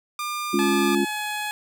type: tone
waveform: sawtooth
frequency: 1200 Hz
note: D6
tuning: 37 cents sharp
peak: -23 dBFS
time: 0.19-0.95 s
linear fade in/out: 2 ms
type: chord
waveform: sine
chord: Db major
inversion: second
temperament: equal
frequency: 207.7 / 277.2 / 349.2 Hz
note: Ab3 / Db4 / F4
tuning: 0 / 0 / 0 cents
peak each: -24 / -24 / -22 dBFS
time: 0.53-1.05 s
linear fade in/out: 10 ms
type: tone with pitch glide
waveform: 15% pulse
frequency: 860 to 842.8 Hz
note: A5 to G#5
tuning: -40 to +25 cents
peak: -20 dBFS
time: 0.59-1.51 s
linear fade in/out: 0 ms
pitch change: -35 cents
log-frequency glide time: 0.78-1.25 s
effects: none